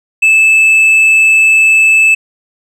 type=tone with tanh clipping; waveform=triangle; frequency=2622 Hz; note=E7; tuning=10 cents flat; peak=-5 dBFS; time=0.22-2.15 s; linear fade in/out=10 ms; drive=8 dB; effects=none

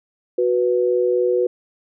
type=tone pair together; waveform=sine; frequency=368.3 / 492.2 Hz; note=F#4 / B4; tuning=-8 / -6 cents; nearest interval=perfect fourth; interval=502 cents; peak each=-18 dBFS; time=0.38-1.47 s; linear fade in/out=5 ms; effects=none

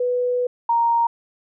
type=tone pair in turn; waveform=sine; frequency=493.9 / 932.4 Hz; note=B4 / A#5; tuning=0 / 0 cents; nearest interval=major seventh; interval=1100 cents; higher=second; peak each=-18 / -15 dBFS; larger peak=second; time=0-0.47 / 0.69-1.07 s; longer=first; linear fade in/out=5 ms; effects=none

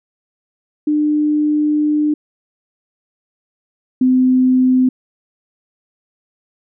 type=tone pair in turn; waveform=sine; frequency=300 / 256.1 Hz; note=D4 / C4; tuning=+37 / -37 cents; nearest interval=minor third; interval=274 cents; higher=first; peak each=-12 / -9 dBFS; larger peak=second; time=0.87-2.14 / 4.01-4.89 s; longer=first; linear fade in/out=5 ms; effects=none

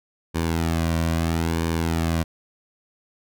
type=tone with flanger; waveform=sawtooth; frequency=82.41 Hz; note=E2; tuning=in tune; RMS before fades=-23 dBFS; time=0.34-2.24 s; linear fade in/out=20 ms; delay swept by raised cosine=1.5 to 2.38 ms; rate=0.76 Hz; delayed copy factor=-0.6; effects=none

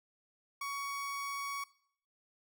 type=tone; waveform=30% pulse; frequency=1121 Hz; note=C#6; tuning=19 cents sharp; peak=-34 dBFS; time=0.61-1.64 s; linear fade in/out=5 ms; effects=noise-tail reverb RT60 0.6 s tail -19 dB re dry

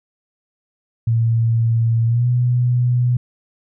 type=tone with pitch glide; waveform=sine; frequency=114.8 to 123.04 Hz; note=A#2 to B2; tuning=-26 to -6 cents; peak=-13 dBFS; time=1.07-3.17 s; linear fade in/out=5 ms; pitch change=+120 cents; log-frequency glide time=2.06-2.27 s; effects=none

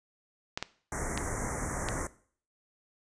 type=clicks; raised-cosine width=0.2 ms; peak=-14 dBFS; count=4; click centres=0.575 / 0.626 / 1.176 / 1.887 s
type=band-stop noise; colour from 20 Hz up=pink; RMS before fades=-34 dBFS; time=0.92-2.07 s; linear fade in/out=2 ms; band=2100 to 5900 Hz; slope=96 dB/octave
effects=noise-tail reverb RT60 0.5 s tail -18 dB re dry + resampled to 22050 Hz

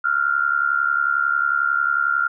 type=tone with amplitude modulation; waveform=sine; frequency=1396.9 Hz; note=F6; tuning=in tune; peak=-13 dBFS; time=0.04-2.28 s; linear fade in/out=10 ms; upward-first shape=sine; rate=71.1 Hz; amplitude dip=85%; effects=none

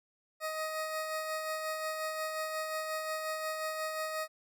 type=tone with tremolo; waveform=20% pulse; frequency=628 Hz; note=D#5; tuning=16 cents sharp; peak=-28 dBFS; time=0.4-4.28 s; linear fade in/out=50 ms; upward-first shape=sine; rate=5.6 Hz; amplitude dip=35%; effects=none

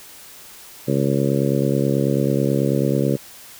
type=harmonic tone; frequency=69.2 Hz; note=C#2; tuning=2 cents flat; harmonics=2 / 3 / 4 / 5 / 6 / 7 / 8; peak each=-21 / -23 / -24 / -25 / -26 / -26 / -27 dBFS; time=0.87-3.17 s; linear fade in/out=20 ms; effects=white hiss -42 dBFS RMS until 3.59 s

